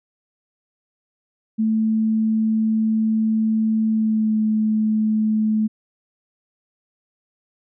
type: tone with pitch glide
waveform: sine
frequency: 220 to 216.5 Hz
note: A3 to A3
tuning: 0 to -28 cents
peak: -16 dBFS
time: 1.58-5.68 s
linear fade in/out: 20 ms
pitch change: -28 cents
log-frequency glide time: 3.89-4.38 s
effects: none